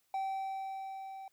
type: tone with level ramp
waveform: triangle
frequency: 773 Hz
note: G5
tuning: 24 cents flat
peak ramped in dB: -30 to -42 dBFS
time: 0.14-1.28 s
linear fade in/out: 2 ms
effects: white hiss -75 dBFS RMS until 1.32 s